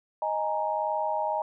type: chord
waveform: sine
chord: D# suspended fourth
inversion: none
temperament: equal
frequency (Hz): 622.3 / 830.6 / 932.3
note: D#5 / G#5 / A#5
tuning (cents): 0 / 0 / 0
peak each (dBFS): -30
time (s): 0.22-1.42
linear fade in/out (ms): 2
effects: none